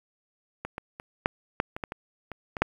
clicks, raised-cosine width 0.5 ms, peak -18 / -19 / -24 / -7 / -8 / -19 / -16 / -19 / -22 / -19 / -6 dBFS, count 11, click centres 0.65 / 0.781 / 0.999 / 1.259 / 1.601 / 1.765 / 1.838 / 1.921 / 2.317 / 2.568 / 2.62 s, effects 8-bit

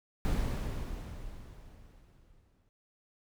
brown noise with exponential decay, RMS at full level -28 dBFS, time 0.25-2.69 s, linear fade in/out 0 ms, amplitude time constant 530 ms, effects none

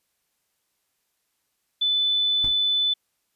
sine tone, 3501 Hz, A7, 9 cents flat, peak -19 dBFS, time 1.81-2.94 s, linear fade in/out 10 ms
brown noise with exponential decay, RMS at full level -29 dBFS, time 2.44-2.58 s, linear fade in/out 1 ms, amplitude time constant 30 ms
effects white hiss -74 dBFS RMS until 3.35 s + resampled to 32000 Hz

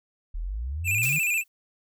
sine exponential sweep, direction up, 36.71 to 158.1 Hz, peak -28 dBFS, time 0.34-1.19 s, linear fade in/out 10 ms
square tone with vibrato, 2537 Hz, D#7, 33 cents sharp, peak -23 dBFS, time 0.84-1.44 s, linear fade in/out 50 ms, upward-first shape square, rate 14 Hz, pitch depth 72 cents each way
blue noise with exponential decay, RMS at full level -29 dBFS, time 1.03-1.48 s, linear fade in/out 1 ms, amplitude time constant 97 ms
effects none

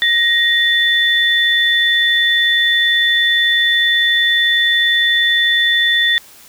sine tone pair together, 1877 / 3509 Hz, A#6 / A7, +11 / -5 cents, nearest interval major seventh, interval 1084 cents, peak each -13 / -14 dBFS, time 0.02-6.18 s, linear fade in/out 0 ms, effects white hiss -42 dBFS RMS until 6.48 s

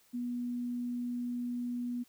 sine tone, 243.2 Hz, B3, 26 cents flat, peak -33 dBFS, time 0.13-2.04 s, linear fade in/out 20 ms, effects white hiss -66 dBFS RMS until 2.08 s

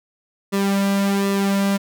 sawtooth tone with flanger, 197.9 Hz, G3, 17 cents sharp, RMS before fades -19 dBFS, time 0.52-1.78 s, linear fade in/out 20 ms, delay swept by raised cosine 1.3 to 2.8 ms, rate 1.3 Hz, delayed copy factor -0.65, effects none

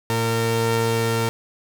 sawtooth tone pair together, 114.52 / 457.3 Hz, A#2 / A#4, -30 / -33 cents, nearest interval 2 octaves, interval 2397 cents, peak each -18 / -18 dBFS, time 0.1-1.29 s, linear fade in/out 0 ms, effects none

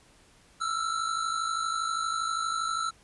square tone pair together, 1318.5 / 1371 Hz, E6 / F6, 0 / -32 cents, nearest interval minor second, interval 68 cents, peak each -30 / -34 dBFS, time 0.6-2.91 s, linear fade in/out 20 ms, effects pink hiss -59 dBFS RMS until 3.03 s + resampled to 24000 Hz

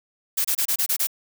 blue noise bursts, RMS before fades -22 dBFS, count 7, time 0.37-1.071 s, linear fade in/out 10 ms, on 77 ms, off 27 ms, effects none

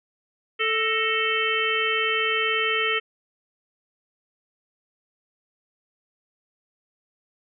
harmonic tone with a mistuned harmonic, 441 Hz, A4, 4 cents sharp, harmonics 1 / 3 / 4 / 5 / 6 / 7, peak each -28 / -28 / -28 / -28 / -28 / -28 dBFS, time 0.59-3 s, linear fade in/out 20 ms, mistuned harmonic 4, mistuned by +95 cents, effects none

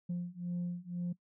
sine beating tone pair, 174.61 / 176.61 Hz, F3 / F3, 0 / +20 cents, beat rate 2 Hz, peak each -37 / -36 dBFS, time 0.09-1.13 s, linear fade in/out 10 ms, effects noise-tail reverb RT60 0.1 s tail -20 dB re dry + tanh soft clip ceiling -31 dBFS

